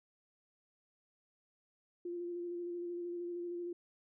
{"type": "tone with vibrato", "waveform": "sine", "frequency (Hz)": 348.4, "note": "F4", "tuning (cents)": -4, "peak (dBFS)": -38, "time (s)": [2.05, 3.73], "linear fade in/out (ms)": 5, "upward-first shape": "square", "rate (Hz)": 13, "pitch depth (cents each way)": 16, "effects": []}